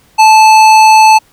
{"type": "tone with hard clipping", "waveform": "sine", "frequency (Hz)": 873, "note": "A5", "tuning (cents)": -14, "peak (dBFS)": -3, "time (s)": [0.18, 1.19], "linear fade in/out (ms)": 20, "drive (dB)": 15, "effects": ["pink hiss -48 dBFS RMS until 1.32 s"]}